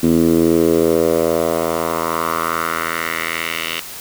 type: tone with band-pass filter sweep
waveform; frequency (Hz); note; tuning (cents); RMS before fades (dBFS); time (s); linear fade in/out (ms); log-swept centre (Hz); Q
10% pulse; 82.41; E2; 0; -17; 0.03-3.8; 5; 260 to 2900; 2.4
effects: white hiss -32 dBFS RMS until 4 s